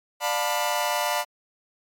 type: chord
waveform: sawtooth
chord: B half-diminished seventh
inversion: first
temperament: just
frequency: 592.7 / 711.2 / 889 / 987.8 Hz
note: D5 / F5 / A5 / B5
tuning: +16 / +31 / +18 / 0 cents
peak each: -25 dBFS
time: 0.2-1.25 s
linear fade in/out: 50 ms
effects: AAC 64 kbps